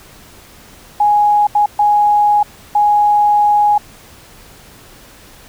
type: tone bursts at uneven times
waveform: sine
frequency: 830.6 Hz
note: G#5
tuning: in tune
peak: -8 dBFS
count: 4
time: 1-1.47 / 1.55-1.66 / 1.79-2.43 / 2.75-3.78 s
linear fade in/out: 5 ms
effects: pink hiss -41 dBFS RMS until 5.48 s